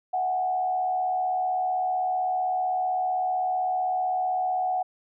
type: tone with frequency modulation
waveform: sine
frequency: 740 Hz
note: F#5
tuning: in tune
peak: -23 dBFS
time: 0.13-4.83 s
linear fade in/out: 10 ms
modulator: 75.7 Hz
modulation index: 0.47
effects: none